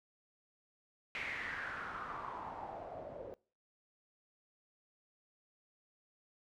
white noise with low-pass filter sweep, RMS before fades -44 dBFS, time 1.15-3.34 s, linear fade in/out 0 ms, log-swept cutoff 2300 to 510 Hz, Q 4.9, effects noise-tail reverb RT60 0.4 s tail -23 dB re dry

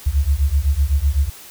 sine beating tone pair, 66.7 / 74.6 Hz, C2 / D2, +34 / +28 cents, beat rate 7.9 Hz, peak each -17 dBFS, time 0.06-1.3 s, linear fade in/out 10 ms, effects white hiss -40 dBFS RMS until 1.5 s

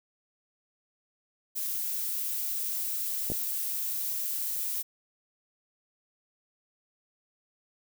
violet noise, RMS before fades -32 dBFS, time 1.55-4.83 s, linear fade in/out 20 ms
clicks, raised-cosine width 2 ms, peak -21 dBFS, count 2, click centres 3.301 / 3.319 s
effects none

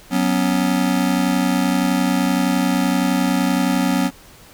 square chord, F# suspended fourth, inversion none, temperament just, 185 / 246.7 / 277.5 Hz, F#3 / B3 / C#4, 0 / -2 / +2 cents, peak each -21 dBFS, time 0.1-4.11 s, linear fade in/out 50 ms, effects pink hiss -45 dBFS RMS until 4.53 s

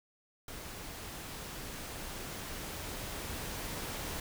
pink noise with level ramp, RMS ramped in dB -45 to -39 dBFS, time 0.48-4.2 s, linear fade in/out 2 ms, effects none

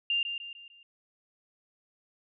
sine tone with echo, 2794 Hz, F7, in tune, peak -25 dBFS, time 0.1-0.23 s, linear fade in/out 2 ms, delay 150 ms, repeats 4, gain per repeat -7 dB, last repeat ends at 0.83 s, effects none

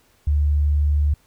sine tone, 73.42 Hz, D2, in tune, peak -15 dBFS, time 0.27-1.14 s, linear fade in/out 5 ms, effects pink hiss -59 dBFS RMS until 1.26 s

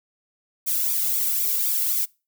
violet noise with flanger, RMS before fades -23 dBFS, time 0.66-2.06 s, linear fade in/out 20 ms, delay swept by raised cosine 0.84 to 1.47 ms, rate 3.9 Hz, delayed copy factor +1, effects noise-tail reverb RT60 0.3 s tail -25 dB re dry

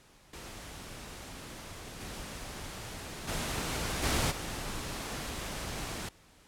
pink noise with level steps, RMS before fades -45 / -42 / -34 / -29 / -38 dBFS, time 0.33-6.09 s, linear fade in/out 5 ms, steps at 1.99 / 3.27 / 4.02 / 4.3 s, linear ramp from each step 20 ms, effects pink hiss -60 dBFS RMS until 6.47 s + low-pass 11000 Hz 12 dB/octave

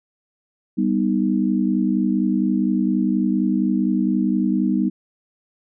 sine chord, G augmented, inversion none, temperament equal, 196 / 246.9 / 311.1 Hz, G3 / B3 / D#4, 0 / 0 / 0 cents, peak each -20 / -21 / -22 dBFS, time 0.77-4.9 s, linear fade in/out 20 ms, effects none

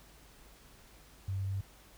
sine tone with pitch steps, 96.3 / 96.97 / 97.64 Hz, G2 / G2 / G2, -30 / -18 / -6 cents, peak -32 dBFS, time 1.28-1.61 s, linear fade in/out 5 ms, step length 110 ms, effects added 50 Hz sine -61 dBFS peak until 1.97 s + pink hiss -59 dBFS RMS until 1.97 s

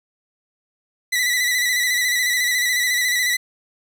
sawtooth tone with vibrato, 1975.5 Hz, B6, in tune, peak -14 dBFS, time 1.12-3.37 s, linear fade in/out 10 ms, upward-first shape square, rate 14 Hz, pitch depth 35 cents each way, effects none

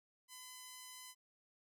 5% pulse tone, 1013 Hz, B5, 44 cents sharp, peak -39 dBFS, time 0.28-1.15 s, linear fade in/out 50 ms, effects none

